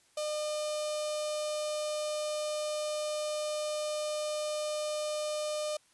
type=tone with notch filter; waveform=sawtooth; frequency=605 Hz; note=D#5; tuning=49 cents flat; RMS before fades=-34 dBFS; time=0.17-5.77 s; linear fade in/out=5 ms; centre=1700 Hz; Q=0.71; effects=white hiss -66 dBFS RMS until 5.93 s + resampled to 24000 Hz